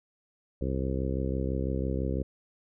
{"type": "harmonic tone", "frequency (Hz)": 66, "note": "C2", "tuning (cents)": 16, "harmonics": [1, 2, 3, 4, 5, 6, 7, 8], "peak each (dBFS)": [-31, -34, -36, -37, -38, -39, -39, -40], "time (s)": [0.61, 2.23], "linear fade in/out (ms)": 5, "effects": []}